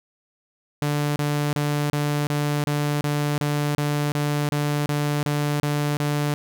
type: tone bursts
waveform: sawtooth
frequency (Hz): 146.83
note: D3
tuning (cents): 0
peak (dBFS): -17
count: 15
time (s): 0.82-6.34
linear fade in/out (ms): 0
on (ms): 340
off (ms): 30
effects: none